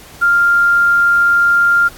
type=tone with quantisation; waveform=sine; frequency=1396.9 Hz; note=F6; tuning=in tune; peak=-8 dBFS; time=0.21-1.89 s; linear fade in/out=20 ms; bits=6; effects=pink hiss -38 dBFS RMS until 1.97 s + AAC 64 kbps